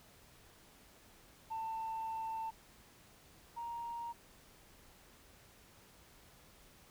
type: tone pair in turn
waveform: sine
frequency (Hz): 893 / 936.5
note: A5 / A#5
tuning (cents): +25 / +8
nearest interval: minor second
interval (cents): 83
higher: second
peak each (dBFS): -36 / -39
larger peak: first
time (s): 1.5-2.51 / 3.56-4.13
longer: first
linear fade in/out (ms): 20
effects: tanh soft clip ceiling -35 dBFS + pink hiss -62 dBFS RMS until 6.9 s